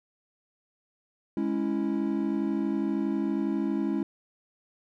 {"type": "chord", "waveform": "triangle", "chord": "C# minor", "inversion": "second", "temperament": "equal", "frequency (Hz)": [207.7, 277.2, 329.6], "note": ["G#3", "C#4", "E4"], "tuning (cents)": [0, 0, 0], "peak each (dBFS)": -28, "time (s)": [1.37, 4.03], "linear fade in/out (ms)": 2, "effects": []}